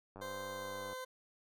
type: click train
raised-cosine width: 1 ms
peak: -36 dBFS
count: 76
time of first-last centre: 0.16-0.93 s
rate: 97.4 Hz
type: tone with pitch glide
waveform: 20% pulse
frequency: 520 to 514 Hz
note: C5 to C5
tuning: -11 to -31 cents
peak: -37 dBFS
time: 0.21-1.05 s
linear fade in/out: 10 ms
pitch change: -20 cents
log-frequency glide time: 0.49-0.89 s
effects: none